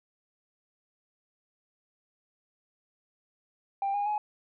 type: tone with pitch steps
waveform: sine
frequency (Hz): 791 / 815.6 / 840.9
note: G5 / G#5 / G#5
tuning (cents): +15 / -32 / +21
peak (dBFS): -25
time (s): 3.82-4.18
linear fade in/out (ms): 2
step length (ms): 120
effects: tanh soft clip ceiling -24 dBFS